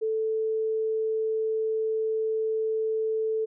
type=tone; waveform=sine; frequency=440 Hz; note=A4; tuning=in tune; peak=-24 dBFS; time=0.01-3.46 s; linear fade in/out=20 ms; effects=none